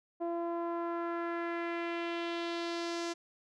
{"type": "tone with low-pass filter sweep", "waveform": "sawtooth", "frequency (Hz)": 340, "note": "F4", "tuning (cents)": -46, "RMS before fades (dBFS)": -36, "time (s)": [0.2, 3.14], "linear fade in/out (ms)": 20, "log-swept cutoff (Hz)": [720, 6200], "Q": 1.9, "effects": []}